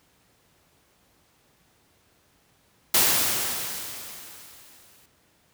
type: noise with exponential decay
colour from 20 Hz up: white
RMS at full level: -18 dBFS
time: 2.94-5.06 s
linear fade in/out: 5 ms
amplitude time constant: 460 ms
effects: pink hiss -63 dBFS RMS until 5.53 s + high-pass 60 Hz 12 dB/octave